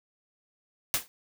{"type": "noise with exponential decay", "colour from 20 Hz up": "white", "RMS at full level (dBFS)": -22, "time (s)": [0.94, 1.08], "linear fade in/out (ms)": 0, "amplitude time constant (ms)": 29, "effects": []}